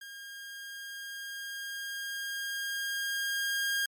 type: tone with level ramp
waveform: sawtooth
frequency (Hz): 1617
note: G#6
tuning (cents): -47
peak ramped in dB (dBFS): -40 to -24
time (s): 0.01-3.86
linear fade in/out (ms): 5
effects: MP3 96 kbps